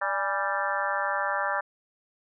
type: harmonic tone with a mistuned harmonic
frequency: 196 Hz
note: G3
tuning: in tune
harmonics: 3 / 4 / 5 / 6 / 7 / 8 / 9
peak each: -33 / -33 / -33 / -33 / -33 / -33 / -33 dBFS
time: 0.01-1.61 s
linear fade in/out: 10 ms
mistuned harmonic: 4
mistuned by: +73 cents
effects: none